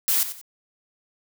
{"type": "noise with echo", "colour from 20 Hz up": "blue", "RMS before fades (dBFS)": -21, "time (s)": [0.08, 0.23], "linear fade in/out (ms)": 0, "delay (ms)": 92, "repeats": 2, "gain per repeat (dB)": -11, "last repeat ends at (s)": 0.414, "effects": []}